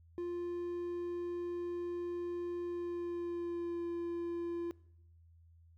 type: tone with pitch glide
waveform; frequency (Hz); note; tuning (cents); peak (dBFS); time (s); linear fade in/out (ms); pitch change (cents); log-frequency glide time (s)
triangle; 349.2 to 342.6; F4 to F4; 0 to -33; -34; 0.18-4.71; 0; -33; 2.64-3.85
effects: noise-tail reverb RT60 0.8 s tail -22 dB re dry + added 83 Hz sine -59 dBFS peak until 5.77 s